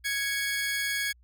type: tone pair together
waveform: sawtooth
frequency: 1662.5 / 2223 Hz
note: G#6 / C#7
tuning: +1 / +4 cents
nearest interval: perfect fourth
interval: 503 cents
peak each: -26 / -28 dBFS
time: 0.04-1.13 s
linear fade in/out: 20 ms
effects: added 60 Hz sine -56 dBFS peak until 1.23 s